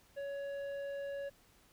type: tone with tanh clipping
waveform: triangle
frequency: 560 Hz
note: C#5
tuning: 18 cents sharp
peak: -40 dBFS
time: 0.16-1.3 s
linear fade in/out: 20 ms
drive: 13 dB
effects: pink hiss -66 dBFS RMS until 1.72 s